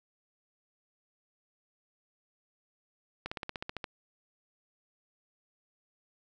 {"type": "slowing click train", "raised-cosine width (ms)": 0.3, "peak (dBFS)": -20, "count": 10, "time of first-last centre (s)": [3.26, 3.842], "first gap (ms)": 55, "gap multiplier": 1.04, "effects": []}